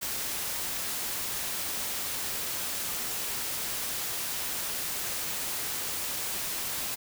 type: noise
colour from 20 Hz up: white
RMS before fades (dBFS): -33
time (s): 0.01-6.96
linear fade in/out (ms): 20
effects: none